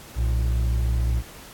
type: tone pair together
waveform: triangle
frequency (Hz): 60.97 / 115.1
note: B1 / A#2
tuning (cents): -22 / -22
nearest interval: major seventh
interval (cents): 1100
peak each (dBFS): -18 / -26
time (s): 0.15-1.23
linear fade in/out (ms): 50
effects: pink hiss -44 dBFS RMS until 1.53 s + AAC 64 kbps